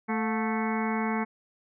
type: harmonic tone with a mistuned harmonic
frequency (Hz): 220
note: A3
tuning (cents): 0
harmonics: 1 / 2 / 3 / 4 / 5 / 6 / 7 / 8 / 9 / 10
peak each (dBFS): -28 / -35 / -38 / -34 / -37 / -41 / -41 / -43 / -41 / -38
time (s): 0.08-1.25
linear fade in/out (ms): 20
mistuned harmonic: 3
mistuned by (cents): +130
effects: none